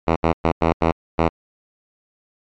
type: tone bursts at uneven times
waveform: 5% pulse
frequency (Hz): 82.41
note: E2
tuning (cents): 0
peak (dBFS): -3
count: 6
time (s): 0.07-0.16 / 0.23-0.33 / 0.44-0.52 / 0.61-0.73 / 0.81-0.92 / 1.18-1.29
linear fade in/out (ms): 10
effects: low-pass 2000 Hz 12 dB/octave + MP3 64 kbps